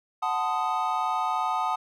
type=chord; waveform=triangle; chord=F# diminished seventh; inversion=none; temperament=equal with one note detuned; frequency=740 / 880 / 1022.6 / 1244.5 Hz; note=F#5 / A5 / C6 / Eb6; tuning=0 / 0 / -40 / 0 cents; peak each=-28 / -27 / -32 / -27 dBFS; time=0.22-1.76 s; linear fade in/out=10 ms; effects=none